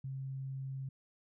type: tone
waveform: sine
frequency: 134.1 Hz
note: C3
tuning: 43 cents sharp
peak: -38 dBFS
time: 0.04-0.89 s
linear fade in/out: 5 ms
effects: none